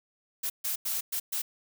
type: noise bursts at uneven times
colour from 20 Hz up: blue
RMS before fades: -31 dBFS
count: 5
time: 0.43-0.5 / 0.64-0.76 / 0.85-1.01 / 1.12-1.2 / 1.32-1.42 s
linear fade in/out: 10 ms
effects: none